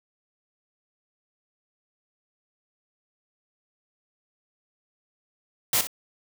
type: noise with echo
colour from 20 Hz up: white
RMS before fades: -22 dBFS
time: 5.73-5.81 s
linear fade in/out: 2 ms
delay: 61 ms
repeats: 1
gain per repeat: -11 dB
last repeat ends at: 5.871 s
effects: none